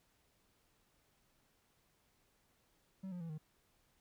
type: tone with pitch steps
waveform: triangle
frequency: 190.6 / 177.84 / 165.93 / 154.82 Hz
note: G3 / F3 / E3 / D#3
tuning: -48 / +32 / +12 / -8 cents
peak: -40 dBFS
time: 3.03-3.382 s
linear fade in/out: 10 ms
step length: 88 ms
effects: pink hiss -75 dBFS RMS until 4 s